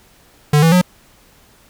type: tone with pitch steps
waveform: square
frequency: 148.5 / 163.82 / 180.73 Hz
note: D3 / E3 / F#3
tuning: +20 / -10 / -40 cents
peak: -9 dBFS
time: 0.53-0.815 s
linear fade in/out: 5 ms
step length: 95 ms
effects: pink hiss -50 dBFS RMS until 1.69 s